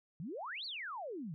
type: exponential two-way sweep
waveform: sine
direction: up then down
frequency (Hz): 143.2 to 4649 to 143.2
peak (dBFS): -40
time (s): 0.2-1.34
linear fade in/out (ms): 0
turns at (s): 0.65
effects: none